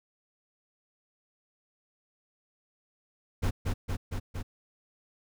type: noise with echo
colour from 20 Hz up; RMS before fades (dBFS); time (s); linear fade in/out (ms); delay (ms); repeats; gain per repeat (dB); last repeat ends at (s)
brown; -26; 3.42-3.51; 20; 230; 4; -2; 4.43
effects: none